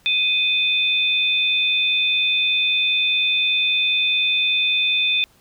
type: tone pair together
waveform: sine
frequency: 2498 / 3555 Hz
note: D#7 / A7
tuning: +6 / +17 cents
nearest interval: tritone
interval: 611 cents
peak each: -19 dBFS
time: 0.06-5.24 s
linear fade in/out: 0 ms
effects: pink hiss -56 dBFS RMS until 5.4 s